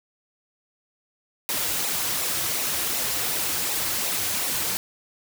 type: noise with flanger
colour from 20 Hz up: white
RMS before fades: -26 dBFS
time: 1.49-4.77 s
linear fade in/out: 0 ms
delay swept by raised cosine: 0.61 to 5.01 ms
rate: 2.7 Hz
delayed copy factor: -0.5
effects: none